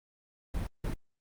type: noise bursts at uneven times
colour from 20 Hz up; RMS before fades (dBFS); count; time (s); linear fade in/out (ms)
brown; -33; 2; 0.54-0.67 / 0.84-0.94; 5
effects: Opus 32 kbps